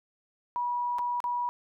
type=tone with dropouts; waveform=sine; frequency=970 Hz; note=B5; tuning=31 cents flat; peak=-27 dBFS; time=0.56-1.49 s; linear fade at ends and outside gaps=0 ms; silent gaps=0.985-0.991 / 1.203-1.241 s; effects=none